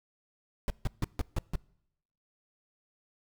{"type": "noise bursts", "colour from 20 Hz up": "brown", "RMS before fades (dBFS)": -28, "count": 6, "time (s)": [0.68, 1.556], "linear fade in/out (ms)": 0, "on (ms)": 21, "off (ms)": 150, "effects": ["noise-tail reverb RT60 0.8 s tail -24 dB re dry"]}